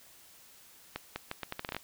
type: accelerating click train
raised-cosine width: 0.3 ms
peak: -19 dBFS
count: 11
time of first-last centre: 0.96-1.766 s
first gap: 200 ms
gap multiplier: 0.77
effects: white hiss -57 dBFS RMS until 1.83 s